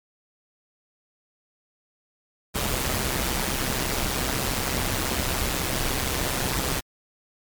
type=noise with amplitude modulation; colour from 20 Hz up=pink; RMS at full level=-23 dBFS; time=2.54-6.81 s; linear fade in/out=20 ms; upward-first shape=sine; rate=131 Hz; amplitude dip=65%; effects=MP3 96 kbps